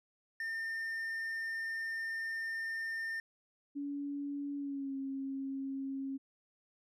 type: tone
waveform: triangle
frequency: 1809 Hz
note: A6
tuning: 48 cents sharp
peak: -34 dBFS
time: 0.4-3.2 s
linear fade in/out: 2 ms
type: tone with pitch glide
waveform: sine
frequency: 284.4 to 270.8 Hz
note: C#4 to C#4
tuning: +45 to -40 cents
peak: -36 dBFS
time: 3.75-6.18 s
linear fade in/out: 20 ms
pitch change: -85 cents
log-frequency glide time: 4.57-4.95 s
effects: resampled to 32000 Hz